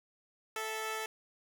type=tone pair together; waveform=10% pulse; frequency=438.6 / 659.3 Hz; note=A4 / E5; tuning=-6 / 0 cents; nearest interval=perfect fifth; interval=706 cents; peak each=-28 / -36 dBFS; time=0.56-1.06 s; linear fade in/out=2 ms; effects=none